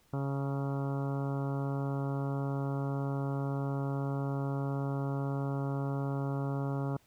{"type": "harmonic tone with a mistuned harmonic", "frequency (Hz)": 138.59, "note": "C#3", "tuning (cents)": 0, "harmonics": [1, 2, 3, 4, 5, 6, 7, 8, 9, 10], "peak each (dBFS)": [-32, -38, -42, -44, -46, -48, -49, -50, -51, -52], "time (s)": [0.13, 6.97], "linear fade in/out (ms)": 5, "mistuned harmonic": 7, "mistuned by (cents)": -32, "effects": ["pink hiss -67 dBFS RMS until 7.06 s"]}